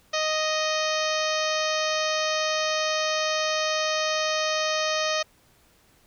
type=harmonic tone with a mistuned harmonic; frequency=622.3 Hz; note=D#5; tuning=in tune; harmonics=1 / 2 / 3 / 4 / 5 / 6 / 7 / 8 / 9 / 10; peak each=-27 / -30 / -32 / -33 / -34 / -35 / -35 / -36 / -37 / -37 dBFS; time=0.13-5.23 s; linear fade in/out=10 ms; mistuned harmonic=8; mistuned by=+27 cents; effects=pink hiss -60 dBFS RMS until 6.06 s